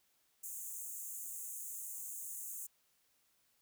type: high-pass noise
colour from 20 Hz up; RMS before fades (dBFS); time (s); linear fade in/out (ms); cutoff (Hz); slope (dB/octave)
pink; -45; 0.43-2.67; 10; 6500; 96
effects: white hiss -75 dBFS RMS until 3.61 s